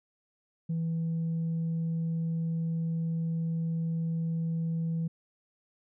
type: tone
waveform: sine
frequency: 164.4 Hz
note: E3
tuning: 4 cents flat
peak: -26 dBFS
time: 0.69-5.08 s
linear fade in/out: 10 ms
effects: tanh soft clip ceiling -26 dBFS